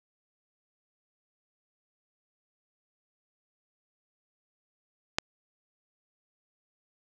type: click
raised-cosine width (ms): 0.2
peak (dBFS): -7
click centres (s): 5.185
effects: none